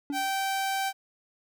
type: tone with exponential decay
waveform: triangle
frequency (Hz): 285.2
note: C#4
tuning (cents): +49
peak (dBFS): -25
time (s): 0.1-0.35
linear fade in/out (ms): 1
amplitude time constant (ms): 54
type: tone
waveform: sawtooth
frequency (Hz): 777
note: G5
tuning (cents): -16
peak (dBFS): -23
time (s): 0.12-0.93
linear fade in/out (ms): 50
effects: none